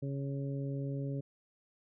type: harmonic tone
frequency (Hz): 138.59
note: C#3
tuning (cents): 0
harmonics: 1 / 2 / 3 / 4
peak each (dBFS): -35 / -41 / -45 / -47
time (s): 0.02-1.21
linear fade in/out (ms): 10
effects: none